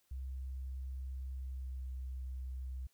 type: tone with pitch glide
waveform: sine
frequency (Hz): 65.41 to 64.43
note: C2 to C2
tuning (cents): 0 to -26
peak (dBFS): -39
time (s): 0.11-2.87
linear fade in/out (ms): 5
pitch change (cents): -26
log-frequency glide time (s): 1.31-1.9
effects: white hiss -75 dBFS RMS until 2.93 s